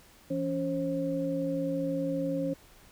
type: tone cluster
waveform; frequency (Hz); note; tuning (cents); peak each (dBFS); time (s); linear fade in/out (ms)
sine; 168.2 / 279.9 / 535; E3 / C#4 / C5; +35 / +17 / +38; -35 / -31 / -32; 0.3-2.54; 10
effects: pink hiss -57 dBFS RMS until 2.91 s